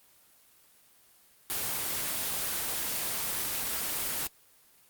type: noise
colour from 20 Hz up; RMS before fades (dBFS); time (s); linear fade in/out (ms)
white; -32; 1.5-4.27; 0
effects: white hiss -61 dBFS RMS until 4.89 s + Opus 24 kbps